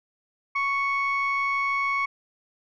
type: tone pair together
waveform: sine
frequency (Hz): 1110.1 / 2217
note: C#6 / C#7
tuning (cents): +2 / 0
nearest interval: octave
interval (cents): 1198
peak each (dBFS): -24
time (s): 0.55-2.06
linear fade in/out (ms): 10
effects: tanh soft clip ceiling -18 dBFS